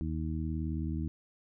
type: harmonic tone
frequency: 79 Hz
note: D#2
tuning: 27 cents sharp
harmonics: 1 / 2 / 3 / 4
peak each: -34 / -37 / -39 / -40 dBFS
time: 0.01-1.08 s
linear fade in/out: 0 ms
effects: none